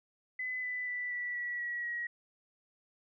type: tone with pitch steps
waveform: sine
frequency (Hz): 2013 / 1994.5 / 1976.1 / 1958 / 1939.9 / 1922.1 / 1904.4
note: B6 / B6 / B6 / B6 / B6 / B6 / A#6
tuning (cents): +33 / +17 / 0 / -15 / -32 / -47 / +37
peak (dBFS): -34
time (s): 0.39-2.07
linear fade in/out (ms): 5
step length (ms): 240
effects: none